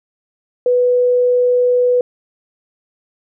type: tone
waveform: sine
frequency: 493.9 Hz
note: B4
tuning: in tune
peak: -10 dBFS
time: 0.66-2.01 s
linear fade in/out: 2 ms
effects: none